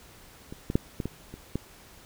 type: clicks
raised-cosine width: 3 ms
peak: -25 / -17 / -8 / -17 / -18 / -27 / -15 dBFS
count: 7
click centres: 0.525 / 0.701 / 0.755 / 1.002 / 1.056 / 1.34 / 1.556 s
effects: pink hiss -52 dBFS RMS until 2.05 s